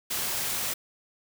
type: noise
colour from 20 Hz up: white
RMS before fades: -30 dBFS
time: 0.1-0.74 s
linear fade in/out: 10 ms
effects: none